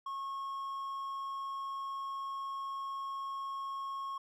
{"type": "tone", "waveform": "triangle", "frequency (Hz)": 1091, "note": "C#6", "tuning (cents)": -28, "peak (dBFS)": -35, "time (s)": [0.06, 4.18], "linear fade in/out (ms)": 5, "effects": []}